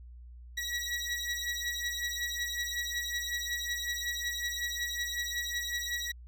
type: beating tone pair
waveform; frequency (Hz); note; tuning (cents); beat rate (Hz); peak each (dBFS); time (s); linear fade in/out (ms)
20% pulse; 1920 / 1925.4; B6 / B6; -49 / -45; 5.4; -30 / -31; 0.57-6.12; 10
effects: added 60 Hz sine -46 dBFS peak until 6.27 s